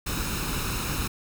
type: noise with comb filter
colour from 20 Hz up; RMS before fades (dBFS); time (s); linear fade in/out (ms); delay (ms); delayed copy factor
pink; -29; 0.06-1.08; 10; 0.76; +0.6
effects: none